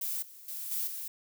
violet noise with level steps, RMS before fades -34 / -51 / -39 / -33 / -39 dBFS, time 0.01-1.08 s, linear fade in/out 5 ms, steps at 0.22 / 0.48 / 0.71 / 0.87 s, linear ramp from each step 5 ms, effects none

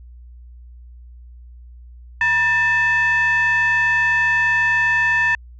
sine tone with frequency modulation, 1784 Hz, A6, 23 cents sharp, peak -13 dBFS, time 2.21-5.35 s, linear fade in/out 2 ms, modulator 825 Hz, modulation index 0.62, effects tanh soft clip ceiling -10 dBFS + added 60 Hz sine -38 dBFS peak until 5.59 s

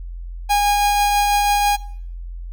45% pulse tone with tremolo, 819 Hz, G#5, 24 cents flat, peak -13 dBFS, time 0.49-1.77 s, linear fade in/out 20 ms, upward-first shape triangle, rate 6.1 Hz, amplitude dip 25%, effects noise-tail reverb RT60 0.6 s tail -20 dB re dry + added 43 Hz sine -28 dBFS peak until 2.52 s

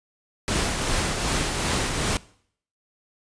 pink noise with tremolo, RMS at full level -23 dBFS, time 0.48-2.17 s, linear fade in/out 0 ms, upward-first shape triangle, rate 2.6 Hz, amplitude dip 40%, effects noise-tail reverb RT60 0.6 s tail -21 dB re dry + resampled to 22050 Hz

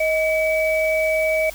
sine tone pair together, 631 / 2285 Hz, D#5 / D7, +24 / -48 cents, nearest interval octave + minor seventh, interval 2228 cents, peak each -18 / -22 dBFS, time 0-1.5 s, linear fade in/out 5 ms, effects added 47 Hz sine -41 dBFS peak until 1.54 s + white hiss -39 dBFS RMS until 1.54 s

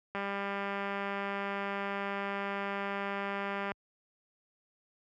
click train, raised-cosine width 0.5 ms, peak -21 dBFS, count 711, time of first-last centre 0.15-3.718 s, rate 199 Hz, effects high-pass 60 Hz 12 dB/octave

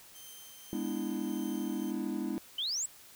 10% pulse tone with tremolo, 3126 Hz, G7, 6 cents flat, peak -40 dBFS, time 0.14-1.92 s, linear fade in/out 20 ms, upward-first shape triangle, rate 1.7 Hz, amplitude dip 40%
triangle chord, E dominant seventh, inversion first, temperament just, 206 / 247.2 / 296.7 / 329.6 Hz, G#3 / B3 / D4 / E4, -14 / +2 / +18 / 0 cents, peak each -36 dBFS, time 0.73-2.38 s, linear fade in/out 0 ms
sine exponential sweep, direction up, 2960 to 8050 Hz, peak -31 dBFS, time 2.58-2.86 s, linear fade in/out 5 ms
effects white hiss -55 dBFS RMS until 3.15 s

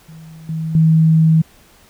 sine tone with level steps, 160.2 Hz, E3, 49 cents flat, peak -34 / -19 / -8 dBFS, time 0.08-1.42 s, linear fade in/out 10 ms, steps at 0.49 / 0.75 s, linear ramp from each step 2 ms, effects pink hiss -49 dBFS RMS until 1.89 s

